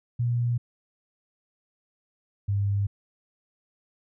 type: tone pair in turn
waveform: sine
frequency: 120 / 100.38 Hz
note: B2 / G2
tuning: -49 / +42 cents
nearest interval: minor third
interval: 309 cents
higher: first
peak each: -22 dBFS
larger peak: neither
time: 0.19-0.58 / 2.48-2.87 s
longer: neither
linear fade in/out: 10 ms
effects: none